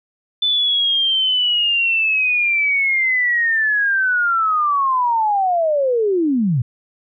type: linear sweep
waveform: sine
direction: down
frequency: 3520 to 110 Hz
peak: -14 dBFS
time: 0.42-6.62 s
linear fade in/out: 5 ms
effects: none